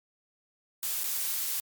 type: noise with dropouts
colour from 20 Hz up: blue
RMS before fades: -31 dBFS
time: 0.83-1.6 s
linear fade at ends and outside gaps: 0 ms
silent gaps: 1.035-1.041 s
effects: MP3 96 kbps